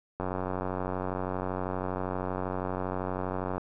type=click train; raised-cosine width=1 ms; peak=-18 dBFS; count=314; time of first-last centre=0.2-3.58 s; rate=92.6 Hz; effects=none